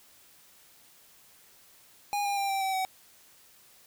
square tone with pitch steps, 818 / 805.3 / 792.9 / 780.6 / 768.5 / 756.6 Hz, G#5 / G5 / G5 / G5 / G5 / F#5, -26 / +46 / +20 / -8 / -35 / +38 cents, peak -28 dBFS, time 2.13-2.85 s, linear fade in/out 0 ms, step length 120 ms, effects white hiss -58 dBFS RMS until 3.86 s

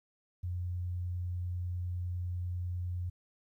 sine tone, 89 Hz, F2, 33 cents sharp, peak -33 dBFS, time 0.43-3.1 s, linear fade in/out 10 ms, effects 12-bit

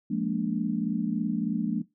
sine chord, Bb dominant seventh, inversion second, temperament just, 174.81 / 209.8 / 233.1 / 291.4 Hz, F3 / Ab3 / Bb3 / D4, +2 / +18 / 0 / -13 cents, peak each -32 / -29 / -30 / -32 dBFS, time 0.1-1.82 s, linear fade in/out 10 ms, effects noise-tail reverb RT60 0.2 s tail -18 dB re dry

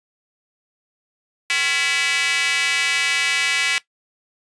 square tone with high-pass filter, 153.1 Hz, D#3, 28 cents flat, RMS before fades -20 dBFS, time 1.5-3.78 s, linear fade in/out 0 ms, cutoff 2200 Hz, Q 2.6, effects noise-tail reverb RT60 0.1 s tail -18 dB re dry + resampled to 22050 Hz

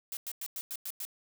blue noise bursts, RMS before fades -38 dBFS, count 7, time 0.12-1.051 s, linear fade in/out 0 ms, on 49 ms, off 98 ms, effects none

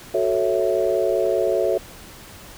sine chord, F# minor seventh, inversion none, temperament equal, 370 / 440 / 554.4 / 659.3 Hz, F#4 / A4 / C#5 / E5, 0 / 0 / 0 / 0 cents, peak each -23 dBFS, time 0.14-1.78 s, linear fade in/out 5 ms, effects pink hiss -42 dBFS RMS until 2.57 s

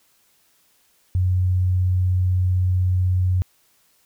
sine tone, 91.6 Hz, F#2, 17 cents flat, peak -16 dBFS, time 1.15-3.42 s, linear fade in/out 0 ms, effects white hiss -61 dBFS RMS until 4.05 s

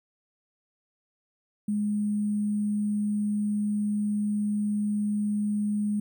sine tone with sample-and-hold, 208.3 Hz, G#3, 5 cents sharp, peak -24 dBFS, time 1.68-6 s, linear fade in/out 5 ms, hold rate 8820 Hz, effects none

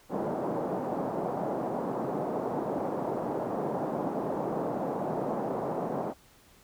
white band-pass noise, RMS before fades -32 dBFS, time 0.09-6.14 s, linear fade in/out 50 ms, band 150 to 790 Hz, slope 24 dB/octave, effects pink hiss -59 dBFS RMS until 6.63 s

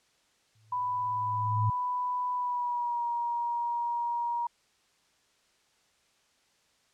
sine tone with exponential growth, 109.2 Hz, A2, 13 cents flat, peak -23 dBFS, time 0.55-1.7 s, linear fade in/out 5 ms, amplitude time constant 250 ms
sine tone with pitch glide, 992 to 947.8 Hz, B5 to A#5, +7 to +28 cents, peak -28 dBFS, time 0.72-4.47 s, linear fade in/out 5 ms, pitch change -79 cents, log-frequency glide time 2.34-3.04 s
effects white hiss -68 dBFS RMS until 6.93 s + low-pass 7000 Hz 12 dB/octave

